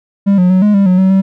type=tone with pitch steps; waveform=triangle; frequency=198.8 / 180.5 / 185.8 / 208.7 / 198.1 / 182.9 / 189.2 / 192.4 Hz; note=G3 / F#3 / F#3 / G#3 / G3 / F#3 / F#3 / G3; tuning=+25 / -43 / +7 / +9 / +18 / -20 / +39 / -32 cents; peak=-4 dBFS; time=0.26-1.22 s; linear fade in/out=20 ms; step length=120 ms; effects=none